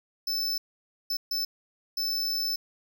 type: tone bursts at uneven times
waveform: square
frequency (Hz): 5274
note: E8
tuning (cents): 0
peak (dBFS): -27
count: 4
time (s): 0.27-0.58 / 1.1-1.17 / 1.31-1.45 / 1.97-2.56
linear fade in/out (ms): 5
effects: none